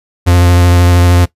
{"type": "tone with vibrato", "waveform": "45% pulse", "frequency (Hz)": 88, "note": "F2", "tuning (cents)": 14, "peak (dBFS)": -5, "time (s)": [0.26, 1.26], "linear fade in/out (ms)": 20, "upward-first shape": "triangle", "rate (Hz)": 13, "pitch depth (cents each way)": 24, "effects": ["noise-tail reverb RT60 0.1 s tail -17 dB re dry", "resampled to 32000 Hz"]}